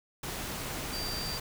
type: tone in noise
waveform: sine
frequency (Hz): 4699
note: D8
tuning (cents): 0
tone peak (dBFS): -36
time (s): 0.93-1.38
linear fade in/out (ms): 5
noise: pink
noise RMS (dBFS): -37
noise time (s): 0.23-1.4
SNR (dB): -2
effects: none